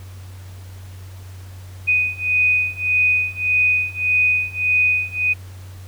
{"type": "beating tone pair", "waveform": "sine", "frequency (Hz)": [2489, 2490.7], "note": ["D#7", "D#7"], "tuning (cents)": [0, 1], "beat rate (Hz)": 1.7, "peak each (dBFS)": [-19, -18], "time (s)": [1.87, 5.34], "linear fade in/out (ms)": 20, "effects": ["added 93 Hz sine -34 dBFS peak until 5.87 s", "pink hiss -47 dBFS RMS until 5.87 s"]}